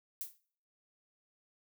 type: noise with exponential decay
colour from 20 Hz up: violet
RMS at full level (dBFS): -36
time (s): 0.21-0.38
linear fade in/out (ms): 0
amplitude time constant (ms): 36
effects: noise-tail reverb RT60 0.5 s tail -20 dB re dry